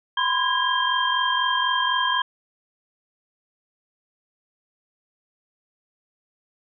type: tone cluster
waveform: sine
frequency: 999 / 1043 / 1640 / 3182 Hz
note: B5 / C6 / G#6 / G7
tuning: +20 / -6 / -22 / +25 cents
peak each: -25 dBFS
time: 0.17-2.22 s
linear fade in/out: 5 ms
effects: none